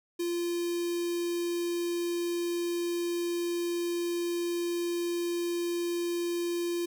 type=tone with notch filter; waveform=square; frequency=345.4 Hz; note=F4; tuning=19 cents flat; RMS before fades=-31 dBFS; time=0.19-6.86 s; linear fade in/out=10 ms; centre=1300 Hz; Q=0.57; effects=none